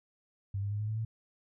sine tone with pitch steps, 98.7 / 101.18 / 103.73 / 106.34 / 109.01 / 111.75 Hz, G2 / G#2 / G#2 / G#2 / A2 / A2, +12 / -45 / -2 / +41 / -16 / +27 cents, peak -31 dBFS, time 0.54-1.05 s, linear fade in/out 5 ms, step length 85 ms, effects none

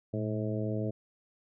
harmonic tone with a mistuned harmonic, 107.1 Hz, A2, 46 cents flat, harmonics 1 / 2 / 3 / 4 / 5 / 6, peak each -33 / -36 / -38 / -39 / -40 / -41 dBFS, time 0.13-0.91 s, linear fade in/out 10 ms, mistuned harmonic 1, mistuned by +100 cents, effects none

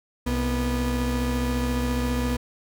35% pulse tone pair together, 64.81 / 244.7 Hz, C2 / B3, -16 / -16 cents, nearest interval octave + major seventh, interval 2300 cents, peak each -24 dBFS, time 0.26-2.37 s, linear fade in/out 10 ms, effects none

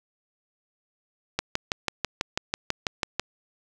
click train, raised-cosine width 0.2 ms, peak -7 dBFS, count 12, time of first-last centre 1.39-3.196 s, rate 6.09 Hz, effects none

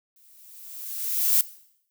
violet noise with exponential growth, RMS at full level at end -18 dBFS, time 0.16-1.41 s, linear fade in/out 2 ms, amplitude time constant 270 ms, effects noise-tail reverb RT60 0.7 s tail -18 dB re dry

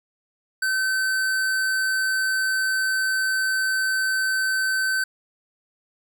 sine tone with hard clipping, 1535 Hz, G6, 37 cents flat, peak -22 dBFS, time 0.62-5.04 s, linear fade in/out 5 ms, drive 17 dB, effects none

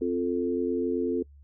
sine chord, F major, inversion second, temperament equal, 261.6 / 349.2 / 440 Hz, C4 / F4 / A4, 0 / 0 / 0 cents, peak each -29 dBFS, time 0.01-1.23 s, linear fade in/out 10 ms, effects noise-tail reverb RT60 0.1 s tail -25 dB re dry + added 71 Hz sine -49 dBFS peak until 1.43 s

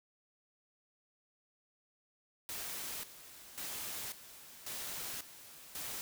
white noise with tremolo, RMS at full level -42 dBFS, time 2.49-6.01 s, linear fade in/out 0 ms, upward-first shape square, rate 0.92 Hz, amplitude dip 75%, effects none

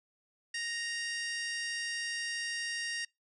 harmonic tone, 932.3 Hz, A#5, in tune, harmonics 2 / 3 / 4 / 5 / 6 / 7 / 8 / 9 / 10, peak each -37 / -42 / -49 / -44 / -42 / -55 / -55 / -50 / -50 dBFS, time 0.54-3.05 s, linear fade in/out 5 ms, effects noise-tail reverb RT60 0.2 s tail -25 dB re dry

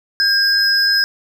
triangle tone pair together, 1606 / 5099 Hz, G6 / D#8, +41 / +42 cents, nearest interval octave + minor sixth, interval 2001 cents, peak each -14 / -13 dBFS, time 0.2-1.04 s, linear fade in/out 0 ms, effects none

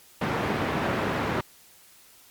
pink band-pass noise, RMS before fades -27 dBFS, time 0.21-1.41 s, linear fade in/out 5 ms, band 130 to 1900 Hz, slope 12 dB/octave, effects white hiss -54 dBFS RMS until 2.3 s + MP3 96 kbps

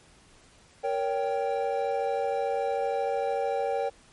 triangle chord, G diminished, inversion first, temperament equal with one note detuned, 466.2 / 559.5 / 784 Hz, Bb4 / Db5 / G5, 0 / +16 / 0 cents, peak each -28 dBFS, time 0.83-3.9 s, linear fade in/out 20 ms, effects pink hiss -57 dBFS RMS until 4.12 s + MP3 48 kbps

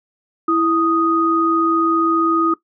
sine tone pair together, 329.6 / 1244.5 Hz, E4 / D#6, 0 / 0 cents, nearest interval octave + major seventh, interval 2300 cents, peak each -16 dBFS, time 0.48-2.54 s, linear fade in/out 5 ms, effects noise-tail reverb RT60 0.1 s tail -17 dB re dry

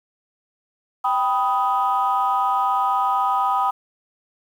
sine chord, G augmented, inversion none, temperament equal with one note detuned, 784 / 987.8 / 1251.7 Hz, G5 / B5 / D#6, 0 / 0 / +10 cents, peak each -21 dBFS, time 1.04-3.71 s, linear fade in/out 10 ms, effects tanh soft clip ceiling -10 dBFS + 8-bit

